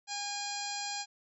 harmonic tone with a mistuned harmonic, 814 Hz, G#5, 35 cents flat, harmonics 1 / 2 / 3 / 4 / 5 / 6 / 7 / 8 / 9, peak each -40 / -46 / -45 / -47 / -42 / -43 / -46 / -50 / -43 dBFS, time 0.07-1.06 s, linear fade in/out 50 ms, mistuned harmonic 5, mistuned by +38 cents, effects none

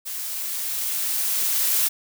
blue noise with level ramp, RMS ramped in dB -31 to -20 dBFS, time 0.05-1.89 s, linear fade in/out 20 ms, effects none

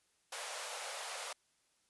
pink high-pass noise, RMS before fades -43 dBFS, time 0.32-1.33 s, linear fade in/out 5 ms, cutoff 510 Hz, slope 48 dB/octave, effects white hiss -75 dBFS RMS until 1.89 s + resampled to 24000 Hz

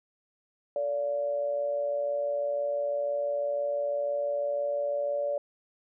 sine tone with amplitude modulation, 575 Hz, D5, 37 cents flat, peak -24 dBFS, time 0.76-5.38 s, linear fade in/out 2 ms, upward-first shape sine, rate 126 Hz, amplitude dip 55%, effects none

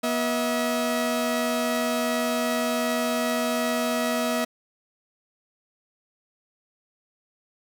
sawtooth tone pair together, 241.6 / 643.4 Hz, B3 / E5, -38 / -42 cents, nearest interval octave + perfect fourth, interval 1696 cents, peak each -22 dBFS, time 0.03-4.45 s, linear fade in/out 10 ms, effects none

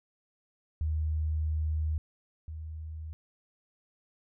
sine tone pair in turn, 77.78 / 78.77 Hz, D#2 / D#2, 0 / +22 cents, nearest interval unison, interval 22 cents, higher second, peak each -27 / -37 dBFS, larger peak first, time 0.81-1.98 / 2.48-3.13 s, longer first, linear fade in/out 0 ms, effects none

